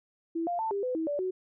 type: tone with pitch steps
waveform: sine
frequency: 331.2 / 698 / 889 / 400.1 / 504 / 322.3 / 580 / 371.5 Hz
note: E4 / F5 / A5 / G4 / B4 / E4 / D5 / F#4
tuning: +8 / -1 / +18 / +35 / +35 / -39 / -22 / +7 cents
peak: -28 dBFS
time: 0.35-1.31 s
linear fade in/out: 10 ms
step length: 120 ms
effects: none